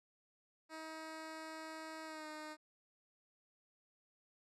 10% pulse tone with pitch glide, 317.7 to 307.2 Hz, D#4 to D#4, +36 to -22 cents, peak -38 dBFS, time 0.69-2.57 s, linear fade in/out 50 ms, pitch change -58 cents, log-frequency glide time 2.05-2.27 s, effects low-pass 9000 Hz 12 dB/octave

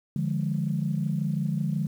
sine chord, D diminished, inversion none, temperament equal with one note detuned, 149.14 / 174.61 / 207.7 Hz, D3 / F3 / Ab3, +27 / 0 / 0 cents, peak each -27 / -29 / -30 dBFS, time 0.16-1.87 s, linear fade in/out 2 ms, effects tanh soft clip ceiling -15 dBFS + 9-bit

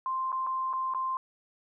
sine tone with dropouts, 1046.5 Hz, C6, in tune, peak -28 dBFS, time 0.06-1.17 s, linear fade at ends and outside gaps 1 ms, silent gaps 0.319-0.327 / 0.466-0.47 / 0.73-0.735 / 0.938-0.947 s, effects none

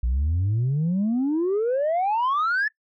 sine exponential sweep, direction up, 56.5 to 1760 Hz, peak -18 dBFS, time 0.03-2.68 s, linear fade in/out 5 ms, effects noise-tail reverb RT60 0.1 s tail -21 dB re dry + tanh soft clip ceiling -18 dBFS

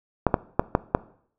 clicks, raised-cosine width 1 ms, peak -3 dBFS, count 5, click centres 0.267 / 0.342 / 0.595 / 0.751 / 0.949 s, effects noise-tail reverb RT60 0.6 s tail -19 dB re dry

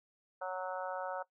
harmonic tone, 185 Hz, F#3, in tune, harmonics 3 / 4 / 5 / 6 / 7 / 8, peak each -40 / -42 / -43 / -52 / -45 / -47 dBFS, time 0.41-1.23 s, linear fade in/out 10 ms, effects noise-tail reverb RT60 0.1 s tail -18 dB re dry

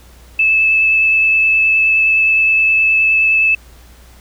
sine tone with vibrato, 2617 Hz, E7, 13 cents flat, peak -9 dBFS, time 0.39-3.55 s, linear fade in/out 5 ms, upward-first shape sine, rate 9.6 Hz, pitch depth 9 cents each way, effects added 60 Hz sine -40 dBFS peak until 4.2 s + pink hiss -46 dBFS RMS until 4.2 s

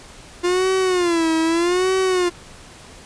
45% pulse tone with vibrato, 349.2 Hz, F4, in tune, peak -16 dBFS, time 0.43-2.3 s, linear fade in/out 20 ms, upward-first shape sine, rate 0.81 Hz, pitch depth 140 cents each way, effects pink hiss -42 dBFS RMS until 3.05 s + resampled to 22050 Hz

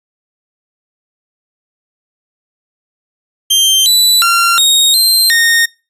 sawtooth tone with pitch steps, 3149 / 3970 / 1377 / 3744 / 4143 / 1846 Hz, G7 / B7 / F6 / A#7 / C8 / A#6, +7 / +8 / -25 / +7 / -18 / -17 cents, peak -4 dBFS, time 3.5-5.66 s, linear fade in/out 10 ms, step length 360 ms, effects noise-tail reverb RT60 0.3 s tail -25 dB re dry + resampled to 32000 Hz

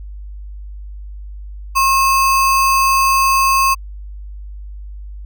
sine tone with sample-and-hold, 1076 Hz, C6, 48 cents sharp, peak -10 dBFS, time 1.75-3.75 s, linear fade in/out 20 ms, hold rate 3675 Hz, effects added 50 Hz sine -28 dBFS peak until 5.25 s

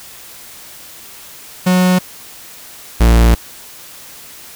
45% pulse tone pair in turn, 182.6 / 57.39 Hz, F#3 / A#1, -23 / -26 cents, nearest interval octave + minor sixth, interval 2003 cents, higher first, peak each -9 / -6 dBFS, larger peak second, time 1.66-1.99 / 3-3.35 s, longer second, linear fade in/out 10 ms, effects white hiss -36 dBFS RMS until 4.55 s

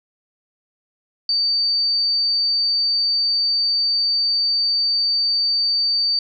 sine tone, 4603 Hz, D8, 36 cents flat, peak -16 dBFS, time 1.29-6.19 s, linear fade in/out 2 ms, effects none

